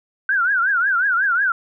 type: tone with vibrato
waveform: sine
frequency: 1504 Hz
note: F#6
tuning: 28 cents sharp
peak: -15 dBFS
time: 0.29-1.52 s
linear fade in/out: 2 ms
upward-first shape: triangle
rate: 5.5 Hz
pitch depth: 200 cents each way
effects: none